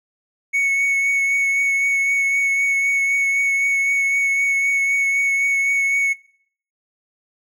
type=tone with vibrato; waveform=triangle; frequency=2215 Hz; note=C#7; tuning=2 cents flat; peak=-14 dBFS; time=0.53-6.14 s; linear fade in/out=20 ms; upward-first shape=triangle; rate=3.9 Hz; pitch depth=16 cents each way; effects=noise-tail reverb RT60 0.6 s tail -23 dB re dry